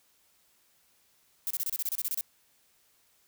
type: noise bursts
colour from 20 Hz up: violet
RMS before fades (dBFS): -31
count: 12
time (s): 1.47-2.209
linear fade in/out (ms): 0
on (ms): 35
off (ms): 29
effects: white hiss -67 dBFS RMS until 3.27 s